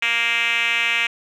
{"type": "tone with band-pass filter", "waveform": "5% pulse", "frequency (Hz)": 233.1, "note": "A#3", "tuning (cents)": 0, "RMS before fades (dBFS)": -20, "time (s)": [0.02, 1.07], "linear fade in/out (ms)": 5, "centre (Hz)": 2500, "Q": 3.6, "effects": []}